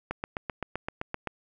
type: click train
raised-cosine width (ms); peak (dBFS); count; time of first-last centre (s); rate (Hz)
0.5; -16; 10; 0.11-1.273; 7.74
effects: none